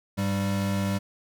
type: tone pair together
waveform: square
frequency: 100.23 / 196 Hz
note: G2 / G3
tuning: +39 / 0 cents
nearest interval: octave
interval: 1161 cents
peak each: -29 / -27 dBFS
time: 0.17-0.99 s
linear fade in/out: 20 ms
effects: none